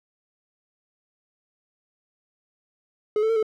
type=tone with pitch steps; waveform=triangle; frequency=423.8 / 441 / 453.2 / 434.6 Hz; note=G#4 / A4 / A#4 / A4; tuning=+35 / +4 / -49 / -21 cents; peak=-17 dBFS; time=3.16-3.428 s; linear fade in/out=2 ms; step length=67 ms; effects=none